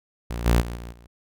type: tone with level steps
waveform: sawtooth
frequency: 58.7 Hz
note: A#1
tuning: 13 cents sharp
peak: -24 / -12 / -26 / -31 / -43 dBFS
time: 0.3-1.07 s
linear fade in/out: 5 ms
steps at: 0.45 / 0.6 / 0.75 / 0.91 s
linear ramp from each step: 20 ms
effects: none